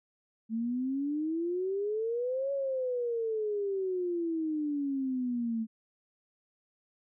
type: exponential two-way sweep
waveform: sine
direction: up then down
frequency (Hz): 220 to 560 to 220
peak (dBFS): -29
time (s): 0.49-5.67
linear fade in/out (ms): 50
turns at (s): 2.52
effects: none